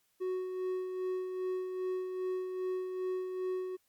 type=tone with tremolo; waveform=triangle; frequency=370 Hz; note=F#4; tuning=in tune; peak=-29 dBFS; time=0.2-3.77 s; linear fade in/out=20 ms; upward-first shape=sine; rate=2.5 Hz; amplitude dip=45%; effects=white hiss -74 dBFS RMS until 3.88 s + MP3 96 kbps